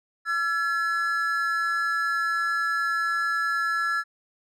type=tone pair together; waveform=triangle; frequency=1349.3 / 1700 Hz; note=E6 / G#6; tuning=+40 / +40 cents; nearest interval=major third; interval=400 cents; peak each=-24 / -24 dBFS; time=0.25-4.04 s; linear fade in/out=50 ms; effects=none